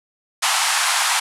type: band-pass noise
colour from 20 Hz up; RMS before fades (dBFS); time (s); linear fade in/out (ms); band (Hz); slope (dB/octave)
pink; -19; 0.42-1.2; 10; 760 to 11000; 48
effects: none